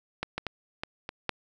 clicks, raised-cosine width 0.3 ms, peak -14 / -15 / -15 / -16 / -19 / -11 dBFS, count 6, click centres 0.23 / 0.38 / 0.467 / 0.835 / 1.091 / 1.293 s, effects none

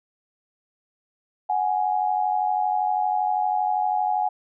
sine tone pair together, 740 / 832.6 Hz, F#5 / G#5, 0 / +4 cents, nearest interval major second, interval 204 cents, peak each -23 dBFS, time 1.49-4.29 s, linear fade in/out 10 ms, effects none

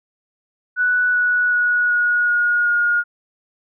sine tone with pitch steps, 1480 / 1469.8 / 1459.6 / 1449.5 / 1439.5 / 1429.6 Hz, F#6 / F#6 / F#6 / F#6 / F#6 / F6, 0 / -12 / -24 / -36 / -48 / +40 cents, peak -14 dBFS, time 0.76-3.04 s, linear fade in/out 50 ms, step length 380 ms, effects none

